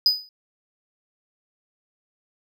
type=tone with exponential decay; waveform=triangle; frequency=4978 Hz; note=D#8; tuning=in tune; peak=-10 dBFS; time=0.06-0.29 s; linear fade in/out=1 ms; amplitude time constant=49 ms; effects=none